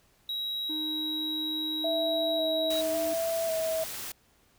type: tone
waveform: triangle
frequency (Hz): 3853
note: B7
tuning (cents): -44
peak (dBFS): -29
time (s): 0.29-2.81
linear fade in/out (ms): 2
type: tone with pitch glide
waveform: triangle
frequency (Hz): 309.4 to 311.9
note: D#4 to D#4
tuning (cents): -10 to +4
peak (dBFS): -33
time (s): 0.69-3.14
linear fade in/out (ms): 10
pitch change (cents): +14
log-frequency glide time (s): 0.94-2.05
type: tone with vibrato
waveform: sine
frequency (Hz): 653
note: E5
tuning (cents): -17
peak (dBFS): -27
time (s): 1.84-3.84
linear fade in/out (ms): 5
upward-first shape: square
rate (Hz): 0.91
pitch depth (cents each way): 22
type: noise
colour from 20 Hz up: white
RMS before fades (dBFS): -38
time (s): 2.7-4.12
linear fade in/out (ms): 5
effects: pink hiss -65 dBFS RMS until 4.58 s